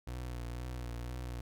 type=tone with vibrato; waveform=30% pulse; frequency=60.6 Hz; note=B1; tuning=32 cents flat; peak=-36 dBFS; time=0.07-1.41 s; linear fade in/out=5 ms; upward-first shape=triangle; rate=2 Hz; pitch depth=54 cents each way; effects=none